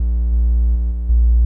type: tone with level steps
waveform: triangle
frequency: 58.27 Hz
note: A#1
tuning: in tune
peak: -11 / -8 / -12 / -16 / -5 dBFS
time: 0-1.45 s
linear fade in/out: 5 ms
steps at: 0.32 / 0.75 / 0.91 / 1.09 s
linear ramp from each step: 10 ms
effects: tanh soft clip ceiling -6 dBFS